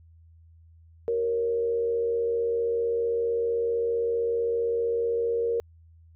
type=tone with frequency modulation; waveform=sine; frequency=466.2 Hz; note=A#4; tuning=in tune; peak=-23 dBFS; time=1.08-5.6 s; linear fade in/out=0 ms; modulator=84.5 Hz; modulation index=0.43; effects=added 82 Hz sine -51 dBFS peak until 6.15 s